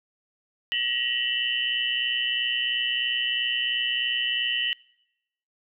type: tone cluster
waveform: sine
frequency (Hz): 1909 / 2701 / 2953 / 3076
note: A#6 / E7 / F#7 / G7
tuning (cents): +41 / +42 / -4 / -33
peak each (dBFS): -30 / -31 / -26 / -32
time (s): 0.72-4.73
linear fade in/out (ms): 0
effects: noise-tail reverb RT60 0.9 s tail -25 dB re dry